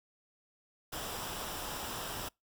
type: noise with comb filter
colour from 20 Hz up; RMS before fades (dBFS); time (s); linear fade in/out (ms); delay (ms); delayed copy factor
pink; -40; 0.92-2.29; 10; 0.46; -0.5
effects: noise-tail reverb RT60 0.2 s tail -26 dB re dry